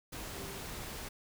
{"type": "tone in noise", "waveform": "sine", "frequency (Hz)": 392, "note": "G4", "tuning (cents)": 0, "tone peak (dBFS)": -50, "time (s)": [0.32, 0.59], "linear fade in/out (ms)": 10, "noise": "pink", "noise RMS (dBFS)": -43, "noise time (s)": [0.12, 1.09], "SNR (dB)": -10, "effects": []}